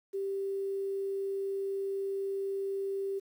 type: tone with quantisation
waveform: sine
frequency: 392 Hz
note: G4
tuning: in tune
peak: -31 dBFS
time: 0.13-3.2 s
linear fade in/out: 20 ms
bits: 10
effects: none